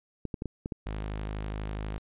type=clicks; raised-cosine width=3 ms; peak=-20 dBFS; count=6; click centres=0.253 / 0.342 / 0.421 / 0.457 / 0.659 / 0.722 s
type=tone; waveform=sawtooth; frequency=52.2 Hz; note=G#1; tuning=10 cents sharp; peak=-29 dBFS; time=0.86-1.98 s; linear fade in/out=0 ms
effects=resampled to 8000 Hz